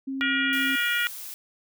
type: tone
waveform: sine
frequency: 268.7 Hz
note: C4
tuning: 46 cents sharp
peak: -28 dBFS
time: 0.07-0.76 s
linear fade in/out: 10 ms
type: harmonic tone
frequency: 476.8 Hz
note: A#4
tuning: 39 cents sharp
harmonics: 3 / 4 / 5 / 6 / 7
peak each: -26 / -28 / -30 / -32 / -33 dBFS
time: 0.21-1.07 s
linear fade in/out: 0 ms
type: noise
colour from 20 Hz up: blue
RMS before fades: -38 dBFS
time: 0.53-1.34 s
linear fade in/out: 0 ms
effects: none